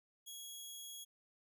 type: tone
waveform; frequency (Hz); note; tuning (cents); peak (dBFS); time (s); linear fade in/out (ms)
15% pulse; 3322; G#7; 0; -40; 0.26-1.05; 20
effects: none